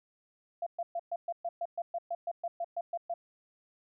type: tone bursts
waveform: sine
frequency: 685 Hz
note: F5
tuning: 34 cents flat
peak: -31 dBFS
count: 16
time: 0.62-3.14 s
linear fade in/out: 5 ms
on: 45 ms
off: 120 ms
effects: none